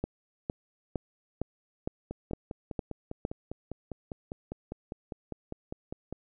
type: two click trains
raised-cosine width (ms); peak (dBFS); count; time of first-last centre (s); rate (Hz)
2; -23 / -17; 21 / 8; 2.11-6.126 / 0.04-3.251; 4.98 / 2.18
effects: none